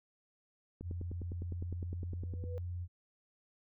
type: click train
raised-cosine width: 3 ms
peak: -31 dBFS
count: 17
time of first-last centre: 0.81-2.439 s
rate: 9.82 Hz
type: tone with pitch glide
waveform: sine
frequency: 87.31 to 88.27 Hz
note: F2 to F2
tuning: 0 to +19 cents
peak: -37 dBFS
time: 0.82-2.88 s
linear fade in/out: 50 ms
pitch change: +19 cents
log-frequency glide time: 1.37-2.69 s
type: tone with exponential growth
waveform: sine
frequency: 491.2 Hz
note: B4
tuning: 9 cents flat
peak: -40 dBFS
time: 2.15-2.58 s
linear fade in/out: 0 ms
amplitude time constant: 92 ms
effects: none